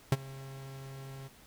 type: tone with ADSR envelope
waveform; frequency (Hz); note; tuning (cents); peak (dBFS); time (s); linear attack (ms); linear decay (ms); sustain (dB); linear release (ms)
45% pulse; 135; C#3; -45; -20; 0.12-1.29; 3; 33; -23; 23
effects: pink hiss -58 dBFS RMS until 1.46 s